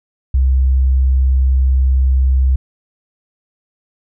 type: tone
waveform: sine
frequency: 65.41 Hz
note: C2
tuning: in tune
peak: -9 dBFS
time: 0.34-2.56 s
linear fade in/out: 5 ms
effects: none